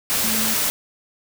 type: tone in noise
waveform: sine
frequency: 220 Hz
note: A3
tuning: in tune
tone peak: -27 dBFS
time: 0.24-0.54 s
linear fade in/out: 0 ms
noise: white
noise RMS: -21 dBFS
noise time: 0.1-0.7 s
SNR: -9 dB
effects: none